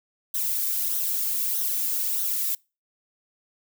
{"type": "noise with flanger", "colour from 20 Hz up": "violet", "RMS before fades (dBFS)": -26, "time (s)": [0.34, 2.55], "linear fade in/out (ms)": 5, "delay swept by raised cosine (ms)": [0.4, 2.1], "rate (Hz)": 1.6, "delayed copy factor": -0.6, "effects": ["noise-tail reverb RT60 0.3 s tail -26 dB re dry"]}